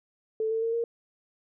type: tone with pitch steps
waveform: sine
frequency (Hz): 440 / 448.2 / 456.6 / 465.1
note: A4 / A4 / A#4 / A#4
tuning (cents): 0 / +32 / -36 / -4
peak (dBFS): -25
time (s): 0.4-0.84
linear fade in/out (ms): 2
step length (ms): 110
effects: none